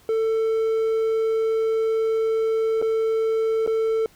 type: tone with dropouts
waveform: triangle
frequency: 445.3 Hz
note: A4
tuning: 21 cents sharp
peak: -17 dBFS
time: 0.09-4.06 s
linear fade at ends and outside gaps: 1 ms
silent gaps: 2.816-2.824 / 3.664-3.675 s
effects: pink hiss -55 dBFS RMS until 4.15 s